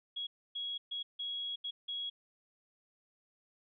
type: tone bursts at uneven times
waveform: sine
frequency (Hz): 3322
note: G#7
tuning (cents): 0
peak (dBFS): -36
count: 6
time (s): 0.16-0.27 / 0.55-0.78 / 0.91-1.03 / 1.19-1.56 / 1.64-1.71 / 1.88-2.1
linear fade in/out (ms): 10
effects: none